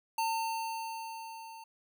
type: tone with level ramp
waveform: square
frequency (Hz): 900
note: A5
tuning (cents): +39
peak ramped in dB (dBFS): -29 to -47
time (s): 0.18-1.64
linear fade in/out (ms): 5
effects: none